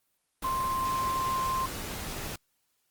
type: tone in noise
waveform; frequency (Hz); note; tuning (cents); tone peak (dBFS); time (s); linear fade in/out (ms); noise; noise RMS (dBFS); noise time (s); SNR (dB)
sine; 1049; C6; +4; -27; 0.44-1.66; 5; pink; -37; 0.42-2.36; +7
effects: white hiss -75 dBFS RMS until 2.9 s + Opus 32 kbps